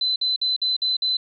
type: tone bursts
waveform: sine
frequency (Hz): 4033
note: B7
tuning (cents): +36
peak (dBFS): -19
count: 6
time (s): 0.01-1.17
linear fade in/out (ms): 5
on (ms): 150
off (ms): 52
effects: none